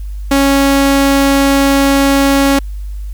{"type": "tone", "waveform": "sawtooth", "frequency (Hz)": 276.3, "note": "C#4", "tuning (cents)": -6, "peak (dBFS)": -4, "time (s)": [0.31, 2.59], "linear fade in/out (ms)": 5, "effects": ["added 50 Hz sine -20 dBFS peak until 3.13 s", "white hiss -49 dBFS RMS until 3.13 s"]}